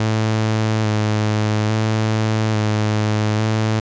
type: tone with vibrato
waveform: sawtooth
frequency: 108.2 Hz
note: A2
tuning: 29 cents flat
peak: -12 dBFS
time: 0-3.8 s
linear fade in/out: 5 ms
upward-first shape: square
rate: 0.59 Hz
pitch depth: 21 cents each way
effects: resampled to 16000 Hz

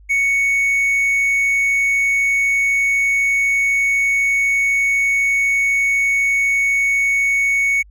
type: tone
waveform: triangle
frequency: 2222 Hz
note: C#7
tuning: 4 cents sharp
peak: -12 dBFS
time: 0.09-7.83 s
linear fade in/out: 20 ms
effects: added 50 Hz sine -42 dBFS peak until 7.9 s

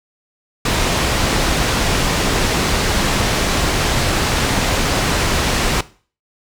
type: low-pass noise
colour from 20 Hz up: pink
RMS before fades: -17 dBFS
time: 0.65-5.81 s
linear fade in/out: 5 ms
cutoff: 7300 Hz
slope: 12 dB/octave
effects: noise-tail reverb RT60 0.4 s tail -18 dB re dry

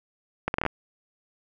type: accelerating click train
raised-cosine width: 0.5 ms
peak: -10 dBFS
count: 7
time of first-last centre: 0.48-0.663 s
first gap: 61 ms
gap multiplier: 0.71
effects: none

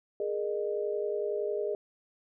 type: chord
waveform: sine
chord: Ab suspended second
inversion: none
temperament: equal with one note detuned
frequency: 415.3 / 466.2 / 610.2 Hz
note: Ab4 / Bb4 / Eb5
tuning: 0 / 0 / -34 cents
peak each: -31 / -36 / -35 dBFS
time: 0.2-1.75 s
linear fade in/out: 2 ms
effects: none

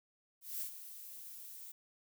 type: noise with ADSR envelope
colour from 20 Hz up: violet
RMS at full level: -39 dBFS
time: 0.41-1.72 s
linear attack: 200 ms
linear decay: 96 ms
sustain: -11 dB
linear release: 7 ms
effects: none

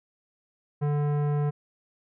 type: tone with tanh clipping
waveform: sine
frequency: 146.5 Hz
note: D3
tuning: 4 cents flat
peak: -25 dBFS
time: 0.81-1.51 s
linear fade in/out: 20 ms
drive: 16 dB
effects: none

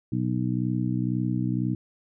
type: harmonic tone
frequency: 62 Hz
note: B1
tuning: 7 cents sharp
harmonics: 2 / 3 / 4 / 5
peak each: -27 / -29 / -30 / -31 dBFS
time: 0.12-1.75 s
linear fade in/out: 5 ms
effects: none

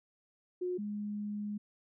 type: tone pair in turn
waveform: sine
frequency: 361.1 / 207.6 Hz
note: F#4 / G#3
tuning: -42 / 0 cents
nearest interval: minor seventh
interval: 958 cents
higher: first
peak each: -32 / -35 dBFS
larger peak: first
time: 0.61-0.78 / 0.78-1.58 s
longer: second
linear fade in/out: 10 ms
effects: none

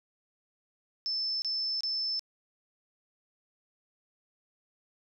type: tone bursts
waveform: sine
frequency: 5274 Hz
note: E8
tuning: in tune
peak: -29 dBFS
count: 3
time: 1.06-2.194 s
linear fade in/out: 0 ms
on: 360 ms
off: 27 ms
effects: none

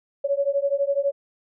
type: beating tone pair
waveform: sine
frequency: 554.4 / 566.4 Hz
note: C#5 / C#5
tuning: 0 / +37 cents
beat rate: 12 Hz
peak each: -23 dBFS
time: 0.24-1.12 s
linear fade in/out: 10 ms
effects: none

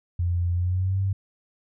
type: tone with pitch glide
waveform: sine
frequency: 87.31 to 96.88 Hz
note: F2 to G2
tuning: 0 to -20 cents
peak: -21 dBFS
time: 0.19-1.13 s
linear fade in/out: 5 ms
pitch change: +180 cents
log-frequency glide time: 0.53-1 s
effects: none

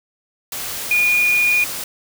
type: tone in noise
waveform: sine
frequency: 2440 Hz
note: D#7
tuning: 34 cents flat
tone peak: -13 dBFS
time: 0.91-1.64 s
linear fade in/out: 2 ms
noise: white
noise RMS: -27 dBFS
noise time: 0.52-1.84 s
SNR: +11 dB
effects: none

